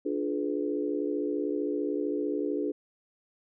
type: chord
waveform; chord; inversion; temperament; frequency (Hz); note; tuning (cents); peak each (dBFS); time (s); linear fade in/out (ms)
sine; D diminished seventh; none; equal with one note detuned; 293.7 / 349.2 / 422.6 / 493.9; D4 / F4 / Ab4 / Cb5; 0 / 0 / +30 / 0; -31 / -34 / -32 / -37; 0.05-2.72; 10
effects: none